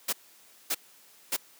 white noise bursts, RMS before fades -28 dBFS, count 3, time 0.08-1.367 s, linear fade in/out 10 ms, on 49 ms, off 570 ms, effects white hiss -57 dBFS RMS until 1.59 s + high-pass 200 Hz 12 dB/octave

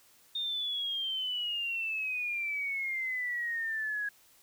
sine exponential sweep, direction down, 3668 to 1652 Hz, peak -31 dBFS, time 0.35-4.09 s, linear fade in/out 5 ms, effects white hiss -62 dBFS RMS until 4.42 s

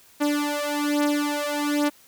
sawtooth beating tone pair, 292.4 / 293.6 Hz, D4 / D4, -7 / 0 cents, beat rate 1.2 Hz, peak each -21 dBFS, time 0.2-1.9 s, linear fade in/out 20 ms, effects white hiss -54 dBFS RMS until 2.07 s

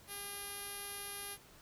5% pulse tone with low-pass filter, 403.6 Hz, G#4, 49 cents flat, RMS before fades -45 dBFS, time 0.07-1.38 s, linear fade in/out 50 ms, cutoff 11000 Hz, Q 9, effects pink hiss -60 dBFS RMS until 1.61 s

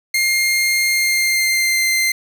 sawtooth tone with pitch glide, 2120 to 2084 Hz, C7 to C7, +22 to -7 cents, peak -11 dBFS, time 0.14-2.12 s, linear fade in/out 5 ms, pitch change -29 cents, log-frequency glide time 0.9-1.87 s, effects 7-bit

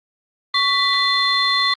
sine tone cluster, 1119 / 1984 / 3532 / 4163 Hz, C#6 / B6 / A7 / C8, +16 / +7 / +6 / -10 cents, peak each -20 dBFS, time 0.54-1.74 s, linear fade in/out 5 ms, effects tanh soft clip ceiling -7 dBFS + Opus 32 kbps

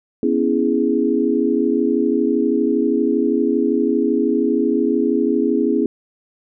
sine chord, C# minor seventh, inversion third, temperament equal with one note detuned, 244.5 / 277.2 / 329.6 / 415.3 Hz, B3 / C#4 / E4 / G#4, -17 / 0 / 0 / 0 cents, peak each -20 dBFS, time 0.23-5.86 s, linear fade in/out 2 ms, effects none

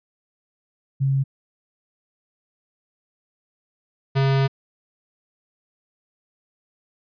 sine / square tone pair in turn, 135.9 / 135.9 Hz, C#3 / C#3, -34 / -34 cents, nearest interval unison, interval 0 cents, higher neither, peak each -17 dBFS, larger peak neither, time 1-1.24 / 4.15-4.48 s, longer second, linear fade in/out 20 ms, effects resampled to 11025 Hz

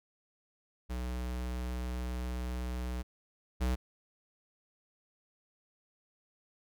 square tone pair in turn, 61.74 / 62.67 Hz, B1 / B1, 0 / +26 cents, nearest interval unison, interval 26 cents, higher second, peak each -35 / -29 dBFS, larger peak second, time 0.89-3.03 / 3.6-3.76 s, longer first, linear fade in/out 20 ms, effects none

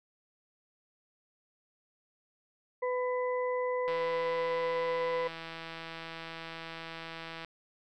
harmonic tone, 500 Hz, B4, 21 cents sharp, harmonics 1 / 2 / 4, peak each -30 / -36 / -42 dBFS, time 2.82-5.28 s, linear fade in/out 10 ms
click train, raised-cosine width 0.3 ms, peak -26 dBFS, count 586, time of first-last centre 3.88-7.447 s, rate 164 Hz
effects none

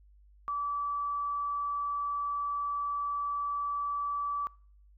sine tone, 1154 Hz, D6, 31 cents flat, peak -30 dBFS, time 0.48-4.47 s, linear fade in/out 0 ms, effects noise-tail reverb RT60 0.5 s tail -24 dB re dry + added 50 Hz sine -56 dBFS peak until 4.97 s

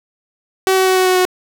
sawtooth tone with pitch steps, 379.7 / 377.1 / 374.5 / 371.9 / 369.3 / 366.8 Hz, F#4 / F#4 / F#4 / F#4 / F#4 / F#4, +45 / +33 / +21 / +9 / -3 / -15 cents, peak -7 dBFS, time 0.67-1.252 s, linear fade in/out 0 ms, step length 97 ms, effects none

